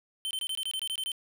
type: tone bursts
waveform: square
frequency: 3090 Hz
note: G7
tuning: 26 cents flat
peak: -31 dBFS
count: 11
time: 0.25-1.118 s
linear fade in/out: 0 ms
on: 58 ms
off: 23 ms
effects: 10-bit